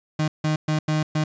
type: tone bursts at uneven times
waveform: 35% pulse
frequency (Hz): 154.4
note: D#3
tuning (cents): -13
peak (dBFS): -18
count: 5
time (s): 0.19-0.28 / 0.44-0.56 / 0.68-0.79 / 0.88-1.03 / 1.15-1.24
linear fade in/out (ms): 5
effects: resampled to 16000 Hz + 10-bit